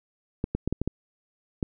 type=clicks; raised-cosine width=3 ms; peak=-13 dBFS; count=7; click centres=0.441 / 0.55 / 0.676 / 0.726 / 0.816 / 0.876 / 1.628 s; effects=none